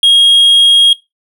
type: tone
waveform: triangle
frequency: 3268 Hz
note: G#7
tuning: 29 cents flat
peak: -3 dBFS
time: 0.03-0.93 s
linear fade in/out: 2 ms
effects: noise-tail reverb RT60 0.2 s tail -19 dB re dry